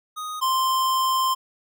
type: tone pair in turn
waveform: square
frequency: 1245 / 1045.6 Hz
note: D#6 / C6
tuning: +1 / -1 cents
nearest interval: minor third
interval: 302 cents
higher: first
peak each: -30 / -20 dBFS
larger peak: second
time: 0.16-0.41 / 0.41-1.35 s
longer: second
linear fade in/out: 20 ms
effects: none